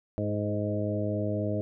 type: harmonic tone with a mistuned harmonic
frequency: 104.1 Hz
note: G#2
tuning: 5 cents sharp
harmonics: 1 / 2 / 3 / 4 / 5 / 6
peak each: -31 / -34 / -34 / -38 / -36 / -34 dBFS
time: 0.18-1.61 s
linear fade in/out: 0 ms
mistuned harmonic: 4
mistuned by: +19 cents
effects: none